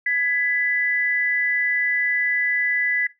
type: tone pair together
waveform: sine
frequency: 1674 / 1992.1 Hz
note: G#6 / B6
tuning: +13 / +14 cents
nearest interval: minor third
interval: 301 cents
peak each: -25 / -20 dBFS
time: 0.06-3.07 s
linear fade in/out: 5 ms
effects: noise-tail reverb RT60 0.2 s tail -18 dB re dry